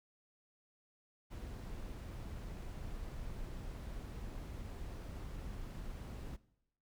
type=noise; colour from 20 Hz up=brown; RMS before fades=-45 dBFS; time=1.3-6.37 s; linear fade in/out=20 ms; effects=noise-tail reverb RT60 0.8 s tail -20 dB re dry